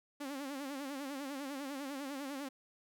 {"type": "tone with vibrato", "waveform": "sawtooth", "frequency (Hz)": 277.2, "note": "C#4", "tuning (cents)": 0, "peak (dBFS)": -36, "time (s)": [0.2, 2.49], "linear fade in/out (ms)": 10, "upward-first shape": "sine", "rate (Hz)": 10, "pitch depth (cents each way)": 97, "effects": []}